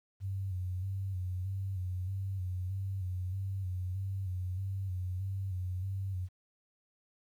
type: tone with vibrato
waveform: sine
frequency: 94 Hz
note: F#2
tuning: 28 cents sharp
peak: -33 dBFS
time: 0.2-6.29 s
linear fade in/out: 50 ms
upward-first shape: square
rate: 1.6 Hz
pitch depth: 50 cents each way
effects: 11-bit